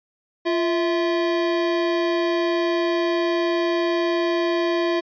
square tone pair together, 345.1 / 655 Hz, F4 / E5, -21 / -11 cents, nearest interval major seventh, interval 1110 cents, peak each -21 / -26 dBFS, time 0.45-5.01 s, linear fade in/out 20 ms, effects resampled to 11025 Hz

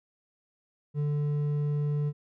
sine tone with hard clipping, 146.83 Hz, D3, in tune, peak -27 dBFS, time 0.94-2.13 s, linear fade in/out 50 ms, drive 5 dB, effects none

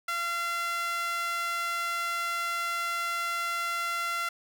sawtooth tone with high-pass filter, 685 Hz, F5, 34 cents flat, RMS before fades -31 dBFS, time 0.08-4.29 s, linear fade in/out 5 ms, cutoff 1500 Hz, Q 2.9, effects none

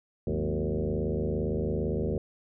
sine tone with frequency modulation, 142 Hz, C#3, 42 cents sharp, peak -26 dBFS, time 0.27-2.18 s, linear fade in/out 2 ms, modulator 77.6 Hz, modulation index 4.9, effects none

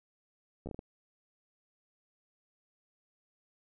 slowing click train, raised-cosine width 2 ms, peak -28 dBFS, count 6, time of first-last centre 0.66-0.791 s, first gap 12 ms, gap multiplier 1.4, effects none

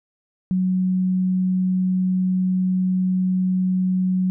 sine tone, 185 Hz, F#3, in tune, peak -17 dBFS, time 0.51-4.3 s, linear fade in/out 0 ms, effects none

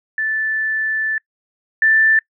sine tone pair in turn, 1756 / 1768.2 Hz, A6 / A6, -4 / +8 cents, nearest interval unison, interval 12 cents, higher second, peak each -17 / -10 dBFS, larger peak second, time 0.18-1.18 / 1.82-2.19 s, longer first, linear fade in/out 2 ms, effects noise-tail reverb RT60 0.1 s tail -26 dB re dry

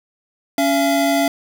square tone pair together, 279.9 / 678.1 Hz, C#4 / E5, +17 / +49 cents, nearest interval octave + minor third, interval 1532 cents, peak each -18 dBFS, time 0.58-1.28 s, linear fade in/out 2 ms, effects none

